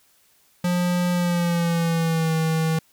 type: tone with pitch glide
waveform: square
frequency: 177.3 to 160.72 Hz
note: F3 to E3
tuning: +26 to -44 cents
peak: -20 dBFS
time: 0.64-2.79 s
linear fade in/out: 5 ms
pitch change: -170 cents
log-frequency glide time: 1.12-2.33 s
effects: white hiss -60 dBFS RMS until 2.92 s

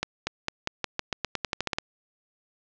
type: accelerating click train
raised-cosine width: 0.2 ms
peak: -9 dBFS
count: 15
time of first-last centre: 0.03-1.785 s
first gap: 240 ms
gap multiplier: 0.89
effects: low-pass 6000 Hz 12 dB/octave

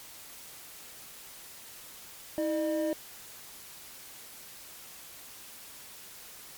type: tone pair together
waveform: triangle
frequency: 321.3 / 606 Hz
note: E4 / D#5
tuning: -44 / -46 cents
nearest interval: major seventh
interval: 1098 cents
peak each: -28 dBFS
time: 2.38-2.93 s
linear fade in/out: 0 ms
effects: white hiss -48 dBFS RMS until 6.57 s + MP3 96 kbps

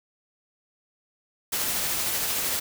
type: noise with tremolo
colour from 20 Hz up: white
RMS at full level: -26 dBFS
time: 1.52-2.6 s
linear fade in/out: 10 ms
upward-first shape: triangle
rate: 13 Hz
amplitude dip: 25%
effects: none

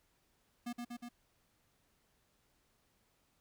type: tone with echo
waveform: square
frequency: 240 Hz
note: B3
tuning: 49 cents flat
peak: -39 dBFS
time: 0.66-0.73 s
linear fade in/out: 10 ms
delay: 120 ms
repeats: 3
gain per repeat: -2 dB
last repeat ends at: 1.09 s
effects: pink hiss -75 dBFS RMS until 3.4 s

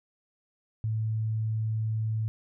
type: tone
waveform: sine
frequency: 110 Hz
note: A2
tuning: in tune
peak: -26 dBFS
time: 0.84-2.28 s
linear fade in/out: 0 ms
effects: none

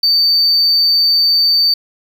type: tone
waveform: triangle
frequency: 4583 Hz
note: D8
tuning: 43 cents flat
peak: -7 dBFS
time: 0.03-1.74 s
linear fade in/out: 5 ms
effects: tanh soft clip ceiling -4 dBFS + 7-bit

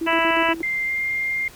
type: tone with tremolo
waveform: sine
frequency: 329.6 Hz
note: E4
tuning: in tune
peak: -22 dBFS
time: 0.01-0.62 s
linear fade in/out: 5 ms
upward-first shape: square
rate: 8.4 Hz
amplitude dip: 65%
type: harmonic tone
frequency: 330 Hz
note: E4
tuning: 2 cents sharp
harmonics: 2 / 3 / 4 / 5 / 6 / 7 / 8 / 9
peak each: -24 / -22 / -28 / -26 / -26 / -30 / -25 / -30 dBFS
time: 0.06-0.54 s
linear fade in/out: 20 ms
type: tone with pitch glide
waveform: sine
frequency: 2093 to 2110 Hz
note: C7 to C7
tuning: 0 to +14 cents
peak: -21 dBFS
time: 0.63-1.48 s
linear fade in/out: 2 ms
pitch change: +14 cents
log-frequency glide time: 0.84-1 s
effects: pink hiss -45 dBFS RMS until 1.55 s

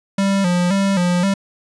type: tone with vibrato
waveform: square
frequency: 186.5 Hz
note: F#3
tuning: 14 cents sharp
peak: -15 dBFS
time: 0.18-1.34 s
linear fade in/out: 5 ms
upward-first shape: square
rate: 1.9 Hz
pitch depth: 90 cents each way
effects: resampled to 22050 Hz

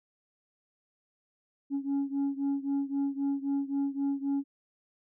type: beating tone pair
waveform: sine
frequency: 277.2 / 281 Hz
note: C#4 / C#4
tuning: 0 / +24 cents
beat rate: 3.8 Hz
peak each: -28 / -30 dBFS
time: 1.7-4.44 s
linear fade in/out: 50 ms
effects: tanh soft clip ceiling -25 dBFS

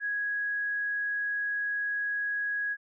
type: tone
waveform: sine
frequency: 1661.2 Hz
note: G#6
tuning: in tune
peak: -28 dBFS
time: 0-2.77 s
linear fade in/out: 50 ms
effects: none

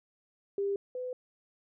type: tone pair in turn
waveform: sine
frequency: 398.8 / 503.4 Hz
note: G4 / B4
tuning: +30 / +33 cents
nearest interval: major third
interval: 403 cents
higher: second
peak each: -28 / -34 dBFS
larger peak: first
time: 0.58-0.76 / 0.95-1.13 s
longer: neither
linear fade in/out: 2 ms
effects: none

